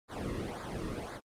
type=noise with flanger; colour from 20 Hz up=brown; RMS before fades=-38 dBFS; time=0.08-1.21 s; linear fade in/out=50 ms; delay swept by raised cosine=0.34 to 1.34 ms; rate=1.9 Hz; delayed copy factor=-1; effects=low-pass 10000 Hz 12 dB/octave + Opus 32 kbps